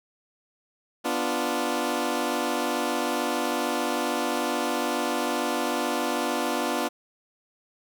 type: chord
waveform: 15% pulse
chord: B diminished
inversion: none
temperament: equal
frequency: 246.9 / 293.7 / 349.2 Hz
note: B3 / D4 / F4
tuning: 0 / 0 / 0 cents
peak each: -23 dBFS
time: 1.04-6.89 s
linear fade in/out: 20 ms
effects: none